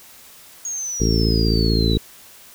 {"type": "exponential sweep", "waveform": "sine", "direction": "down", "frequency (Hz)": [6645, 3872], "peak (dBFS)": -24, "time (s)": [0.65, 1.97], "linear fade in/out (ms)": 2}
{"type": "harmonic tone", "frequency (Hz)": 55.7, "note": "A1", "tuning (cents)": 22, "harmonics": [1, 2, 3, 4, 5, 6, 7, 8], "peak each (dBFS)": [-19, -22, -24, -25, -26, -27, -27, -28], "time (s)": [1, 1.98], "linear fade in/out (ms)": 5}
{"effects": ["white hiss -45 dBFS RMS until 2.54 s"]}